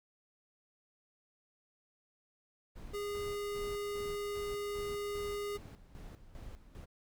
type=noise with tremolo; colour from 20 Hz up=brown; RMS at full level=-47 dBFS; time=2.75-6.86 s; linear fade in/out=20 ms; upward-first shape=square; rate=2.5 Hz; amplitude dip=70%
type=tone; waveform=square; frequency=409.6 Hz; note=G#4; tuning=24 cents flat; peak=-37 dBFS; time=2.93-5.58 s; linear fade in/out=20 ms
effects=none